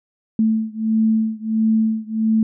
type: beating tone pair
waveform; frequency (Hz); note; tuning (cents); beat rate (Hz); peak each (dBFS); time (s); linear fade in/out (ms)
sine; 220 / 221.5; A3 / A3; 0 / +12; 1.5; -18 / -19; 0.39-2.43; 2
effects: none